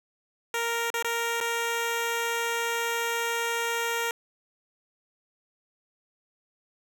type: tone with dropouts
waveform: 10% pulse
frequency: 465.5 Hz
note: A#4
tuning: 2 cents flat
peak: -18 dBFS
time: 0.54-4.11 s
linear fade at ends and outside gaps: 1 ms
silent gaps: 0.903-0.941 / 1.025-1.045 / 1.404-1.41 s
effects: none